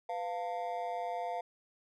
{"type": "tone with amplitude modulation", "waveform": "triangle", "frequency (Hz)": 698.5, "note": "F5", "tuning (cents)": 0, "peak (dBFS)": -28, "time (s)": [0.09, 1.41], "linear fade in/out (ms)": 5, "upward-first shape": "sine", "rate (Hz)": 199, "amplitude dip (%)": 100, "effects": []}